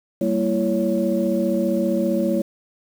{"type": "tone cluster", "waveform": "sine", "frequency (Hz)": [194.9, 230, 334.9, 558], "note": ["G3", "A#3", "E4", "C#5"], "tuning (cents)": [-10, -23, 27, 11], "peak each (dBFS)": -23, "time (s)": [0.21, 2.42], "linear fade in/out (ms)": 5, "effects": ["tanh soft clip ceiling -7 dBFS", "7-bit"]}